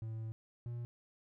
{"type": "tone pair in turn", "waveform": "triangle", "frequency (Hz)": [111.5, 119.28], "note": ["A2", "A#2"], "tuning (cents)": [23, 40], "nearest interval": "minor second", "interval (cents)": 117, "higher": "second", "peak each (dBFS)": [-37, -37], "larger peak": "neither", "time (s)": [[0.02, 0.32], [0.66, 0.85]], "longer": "first", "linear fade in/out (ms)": 0, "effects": []}